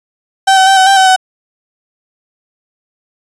35% pulse tone with pitch steps, 773 / 759 / 776 / 756 / 785 / 760 / 750 Hz, G5 / F#5 / G5 / F#5 / G5 / F#5 / F#5, -24 / +44 / -18 / +37 / +2 / +46 / +23 cents, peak -3 dBFS, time 0.47-1.163 s, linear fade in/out 10 ms, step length 99 ms, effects resampled to 22050 Hz

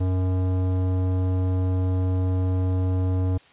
sine tone with tanh clipping, 92.5 Hz, F#2, in tune, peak -22 dBFS, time 0-3.38 s, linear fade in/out 10 ms, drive 16 dB, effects white hiss -53 dBFS RMS until 3.52 s + resampled to 8000 Hz

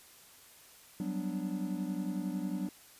triangle chord, G major seventh, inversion third, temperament equal, 185 / 196 / 246.9 / 293.7 Hz, F#3 / G3 / B3 / D4, 0 / 0 / 0 / 0 cents, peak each -35 / -37 / -39 / -37 dBFS, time 1-2.69 s, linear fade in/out 2 ms, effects white hiss -57 dBFS RMS until 2.99 s + resampled to 32000 Hz

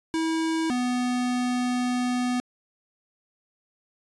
square tone pair in turn, 323.4 / 247.8 Hz, E4 / B3, -33 / +6 cents, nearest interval perfect fourth, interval 461 cents, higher first, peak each -24 dBFS, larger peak neither, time 0.14-0.7 / 0.7-2.4 s, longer second, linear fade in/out 0 ms, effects resampled to 22050 Hz

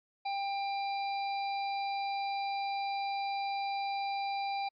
harmonic tone, 794 Hz, G5, 22 cents sharp, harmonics 1 / 3 / 5 / 6, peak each -32 / -42 / -46 / -48 dBFS, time 0.25-4.69 s, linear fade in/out 10 ms, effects MP3 32 kbps

